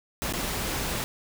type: noise with dropouts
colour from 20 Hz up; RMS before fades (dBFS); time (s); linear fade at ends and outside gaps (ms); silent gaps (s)
pink; -30; 0.22-1.04; 0; 0.325-0.336
effects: none